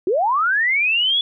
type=linear sweep; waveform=sine; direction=up; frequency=333.8 to 3445 Hz; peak=-15 dBFS; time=0.07-1.21 s; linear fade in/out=2 ms; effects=none